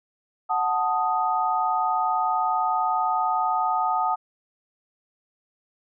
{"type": "chord", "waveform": "sine", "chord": "D# diminished", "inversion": "first", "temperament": "equal", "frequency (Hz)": [740, 880, 1244.5], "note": ["F#5", "A5", "D#6"], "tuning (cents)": [0, 0, 0], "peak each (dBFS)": -25, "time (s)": [0.49, 4.16], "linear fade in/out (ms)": 20, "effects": []}